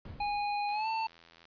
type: noise with exponential decay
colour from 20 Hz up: brown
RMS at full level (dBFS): -41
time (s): 0.05-0.88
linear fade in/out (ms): 2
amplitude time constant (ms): 180
type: tone with pitch glide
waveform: square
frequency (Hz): 823 to 892.3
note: G#5 to A5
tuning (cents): -16 to +24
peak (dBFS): -31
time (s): 0.2-1.07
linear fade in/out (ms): 5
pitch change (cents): +140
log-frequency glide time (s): 0.71-0.88
type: click train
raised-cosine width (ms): 0.2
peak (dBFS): -38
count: 65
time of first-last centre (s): 0.69-1.454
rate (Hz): 83.8
effects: resampled to 11025 Hz